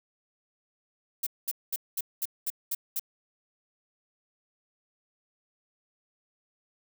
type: noise bursts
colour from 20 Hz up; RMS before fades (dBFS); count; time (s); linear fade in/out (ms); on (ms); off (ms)
violet; -30; 8; 1.23-2.996; 5; 37; 210
effects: none